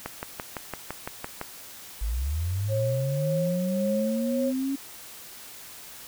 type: click train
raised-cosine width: 0.5 ms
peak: -16 dBFS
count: 9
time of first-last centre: 0.06-1.414 s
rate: 5.91 Hz
type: linear sweep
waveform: sine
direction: up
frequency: 49.14 to 277.2 Hz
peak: -25 dBFS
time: 2.01-4.76 s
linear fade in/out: 10 ms
type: tone with tremolo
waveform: sine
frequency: 542 Hz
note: C#5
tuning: 39 cents flat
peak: -25 dBFS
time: 2.68-4.53 s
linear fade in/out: 50 ms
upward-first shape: sine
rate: 1.8 Hz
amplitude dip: 50%
effects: white hiss -44 dBFS RMS until 6.07 s